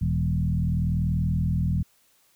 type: tone with frequency modulation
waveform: sine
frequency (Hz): 122.2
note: B2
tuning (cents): -18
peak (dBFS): -21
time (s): 0.01-1.83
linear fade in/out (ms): 10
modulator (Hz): 40.7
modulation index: 1.6
effects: white hiss -63 dBFS RMS until 2.35 s